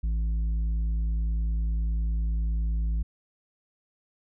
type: tone with tanh clipping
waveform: sine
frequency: 54.9 Hz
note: A1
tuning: 3 cents flat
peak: -25 dBFS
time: 0.03-3.03 s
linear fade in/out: 10 ms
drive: 6 dB
effects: none